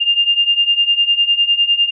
sine beating tone pair, 2800 / 2809.9 Hz, F7 / F7, +4 / +10 cents, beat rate 9.9 Hz, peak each -16 / -13 dBFS, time 0-1.91 s, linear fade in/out 20 ms, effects none

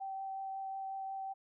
sine tone with vibrato, 774 Hz, G5, 22 cents flat, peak -38 dBFS, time 0-1.34 s, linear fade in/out 20 ms, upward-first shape triangle, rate 5.5 Hz, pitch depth 10 cents each way, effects none

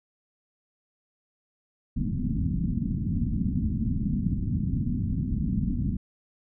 white low-pass noise, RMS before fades -27 dBFS, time 1.96-5.97 s, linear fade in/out 10 ms, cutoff 250 Hz, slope 48 dB/octave, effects none

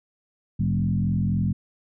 sine tone with frequency modulation, 150.9 Hz, D3, 47 cents sharp, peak -20 dBFS, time 0.59-1.53 s, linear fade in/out 10 ms, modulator 43.8 Hz, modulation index 1.6, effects none

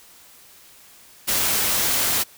white noise, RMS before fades -21 dBFS, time 1.27-2.24 s, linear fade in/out 20 ms, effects white hiss -49 dBFS RMS until 2.37 s

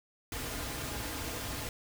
pink noise with comb filter, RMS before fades -38 dBFS, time 0.32-1.69 s, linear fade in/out 2 ms, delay 5.3 ms, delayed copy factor -0.5, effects none

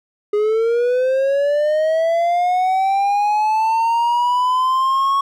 triangle linear sweep, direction up, 411.9 to 1108.7 Hz, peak -12 dBFS, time 0.33-5.21 s, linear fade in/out 5 ms, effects none

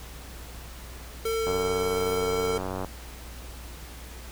square tone, 449.4 Hz, A4, 37 cents sharp, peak -26 dBFS, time 1.25-2.58 s, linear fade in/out 5 ms
click train, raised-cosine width 1 ms, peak -18 dBFS, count 130, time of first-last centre 1.47-2.847 s, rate 93.7 Hz
effects added 60 Hz sine -41 dBFS peak until 4.31 s + pink hiss -45 dBFS RMS until 4.31 s

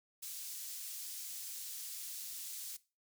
pink high-pass noise, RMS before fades -45 dBFS, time 0.22-2.77 s, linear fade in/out 10 ms, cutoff 6100 Hz, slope 12 dB/octave, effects noise-tail reverb RT60 0.3 s tail -19 dB re dry

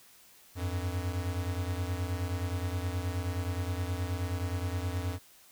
square beating tone pair, 88.1 / 97.6 Hz, F2 / G2, +16 / -7 cents, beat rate 9.5 Hz, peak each -33 / -37 dBFS, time 0.55-5.19 s, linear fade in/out 50 ms, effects white hiss -58 dBFS RMS until 5.51 s

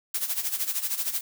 blue noise with tremolo, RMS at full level -26 dBFS, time 0.14-1.21 s, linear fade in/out 5 ms, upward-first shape sine, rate 13 Hz, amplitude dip 75%, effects none

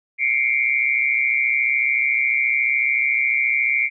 sine tone cluster, 2108 / 2247 / 2361 Hz, C7 / C#7 / D7, +12 / +23 / +9 cents, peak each -21 dBFS, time 0.18-3.9 s, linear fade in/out 50 ms, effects none

